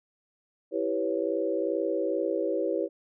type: chord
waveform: sine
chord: C# half-diminished seventh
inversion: first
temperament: equal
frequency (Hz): 329.6 / 392 / 493.9 / 554.4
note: E4 / G4 / B4 / C#5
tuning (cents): 0 / 0 / 0 / 0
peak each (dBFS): -31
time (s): 0.71-2.89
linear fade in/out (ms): 50
effects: none